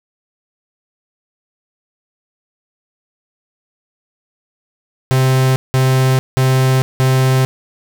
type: tone bursts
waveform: 45% pulse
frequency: 130.81 Hz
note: C3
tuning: in tune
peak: -10 dBFS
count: 4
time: 5.11-7.45 s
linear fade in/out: 0 ms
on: 450 ms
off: 180 ms
effects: none